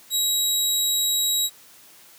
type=tone; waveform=20% pulse; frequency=3848 Hz; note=B7; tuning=46 cents flat; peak=-14 dBFS; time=0.1-1.5 s; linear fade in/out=50 ms; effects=white hiss -50 dBFS RMS until 2.18 s + high-pass 100 Hz 12 dB/octave